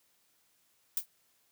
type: noise with exponential decay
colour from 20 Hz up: violet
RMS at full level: -26 dBFS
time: 0.97-1.06 s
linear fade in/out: 2 ms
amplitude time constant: 19 ms
effects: white hiss -71 dBFS RMS until 1.51 s + high-pass 60 Hz 12 dB/octave